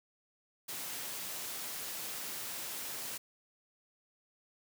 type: high-pass noise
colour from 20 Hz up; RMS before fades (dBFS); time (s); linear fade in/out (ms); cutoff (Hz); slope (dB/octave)
white; -41; 0.68-3.18; 10; 120; 12
effects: none